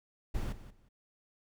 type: noise with echo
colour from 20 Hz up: brown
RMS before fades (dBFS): -34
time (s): 0.34-0.53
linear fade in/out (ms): 10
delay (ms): 180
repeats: 2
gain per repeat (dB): -14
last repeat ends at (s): 0.89
effects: none